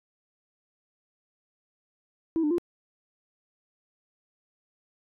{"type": "tone with pitch steps", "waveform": "sine", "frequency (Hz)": [326.4, 298.3, 346.9], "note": ["E4", "D4", "F4"], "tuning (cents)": [-17, 27, -12], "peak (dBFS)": -21, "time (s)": [2.36, 2.582], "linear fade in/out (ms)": 0, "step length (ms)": 74, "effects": ["tanh soft clip ceiling -19 dBFS"]}